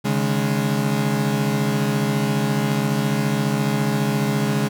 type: chord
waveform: 35% pulse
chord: C# suspended second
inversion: none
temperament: equal with one note detuned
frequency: 138.59 / 153.16 / 207.7 Hz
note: C#3 / D#3 / G#3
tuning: 0 / -27 / 0 cents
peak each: -21 / -24 / -20 dBFS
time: 0.04-4.69 s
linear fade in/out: 20 ms
effects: none